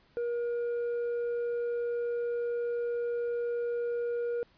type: tone with tanh clipping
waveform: triangle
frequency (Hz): 475.7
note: A#4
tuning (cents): +35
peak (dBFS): -30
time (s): 0.17-4.43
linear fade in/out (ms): 0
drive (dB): 8
effects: pink hiss -65 dBFS RMS until 4.57 s + resampled to 11025 Hz